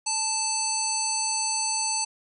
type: harmonic tone with a mistuned harmonic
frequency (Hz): 878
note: A5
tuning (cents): -4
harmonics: 1 / 3 / 5 / 7 / 9 / 10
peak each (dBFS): -31 / -36 / -31 / -30 / -30 / -34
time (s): 0.06-2.05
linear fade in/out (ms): 10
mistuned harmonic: 5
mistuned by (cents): +36
effects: none